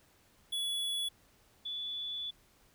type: tone pair in turn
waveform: square / sine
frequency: 3399 / 3452 Hz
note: G#7 / A7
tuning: +39 / -34 cents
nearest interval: unison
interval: 27 cents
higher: second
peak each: -33 / -36 dBFS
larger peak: first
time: 0.52-1.09 / 1.65-2.31 s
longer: second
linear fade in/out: 10 ms
effects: pink hiss -66 dBFS RMS until 2.74 s